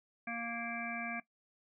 harmonic tone, 233.3 Hz, A#3, 2 cents sharp, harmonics 1 / 3 / 5 / 7 / 9 / 10, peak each -43 / -44 / -48 / -44 / -49 / -43 dBFS, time 0.27-1.2 s, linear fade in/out 5 ms, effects noise-tail reverb RT60 0.1 s tail -17 dB re dry

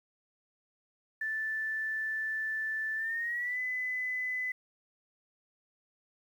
sine tone with pitch glide, 1759 to 2009 Hz, A6 to B6, -1 to +29 cents, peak -31 dBFS, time 1.21-4.52 s, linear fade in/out 5 ms, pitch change +230 cents, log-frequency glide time 2.96-3.59 s, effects 10-bit

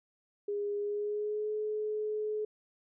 sine tone with pitch glide, 409.4 to 426.5 Hz, G#4 to G#4, -25 to +46 cents, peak -31 dBFS, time 0.48-2.45 s, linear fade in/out 5 ms, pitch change +71 cents, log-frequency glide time 0.77-1.52 s, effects none

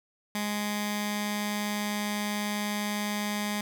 15% pulse tone with notch filter, 207.7 Hz, G#3, in tune, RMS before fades -31 dBFS, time 0.35-3.61 s, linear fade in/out 2 ms, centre 470 Hz, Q 0.56, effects none

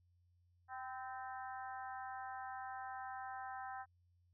harmonic tone with a mistuned harmonic, 259.6 Hz, C4, 13 cents flat, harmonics 3 / 4 / 5 / 6 / 7, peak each -46 / -52 / -53 / -53 / -57 dBFS, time 0.68-3.86 s, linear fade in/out 50 ms, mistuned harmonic 4, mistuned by -32 cents, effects added 88 Hz sine -70 dBFS peak until 4.33 s

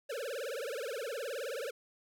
square tone with vibrato, 506 Hz, B4, 42 cents sharp, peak -37 dBFS, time 0.09-1.71 s, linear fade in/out 10 ms, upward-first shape triangle, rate 19 Hz, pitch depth 300 cents each way, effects none

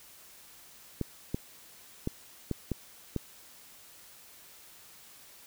clicks, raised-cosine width 3 ms, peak -17 dBFS, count 6, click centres 1.013 / 1.345 / 2.074 / 2.513 / 2.717 / 3.163 s, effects white hiss -54 dBFS RMS until 5.46 s

